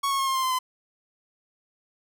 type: tone with pitch steps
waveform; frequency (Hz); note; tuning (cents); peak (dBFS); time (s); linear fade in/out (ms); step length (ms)
45% pulse; 1110 / 1094.7 / 1079.6 / 1064.8 / 1050.1 / 1035.7 / 1021.4; C#6 / C#6 / C#6 / C6 / C6 / C6 / C6; +2 / -22 / -46 / +30 / +6 / -18 / -42; -23; 0.03-0.59; 10; 80
effects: none